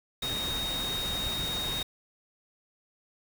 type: tone in noise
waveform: sine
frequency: 3729 Hz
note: A#7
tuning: in tune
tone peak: -31 dBFS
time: 0.22-1.83 s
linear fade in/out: 5 ms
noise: pink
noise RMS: -36 dBFS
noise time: 0.22-1.83 s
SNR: +2 dB
effects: none